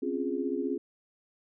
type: chord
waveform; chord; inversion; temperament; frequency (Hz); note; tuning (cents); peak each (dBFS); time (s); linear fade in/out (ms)
sine; Db major seventh; third; equal; 261.6 / 277.2 / 349.2 / 415.3; C4 / Db4 / F4 / Ab4; 0 / 0 / 0 / 0; -34; 0.02-0.78; 10
effects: none